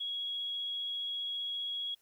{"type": "tone with vibrato", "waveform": "sine", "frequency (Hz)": 3322, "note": "G#7", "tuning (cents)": 0, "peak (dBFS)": -34, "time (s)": [0, 1.95], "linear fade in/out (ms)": 10, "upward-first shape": "triangle", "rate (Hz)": 15, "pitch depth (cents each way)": 9, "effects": ["white hiss -71 dBFS RMS until 2.01 s"]}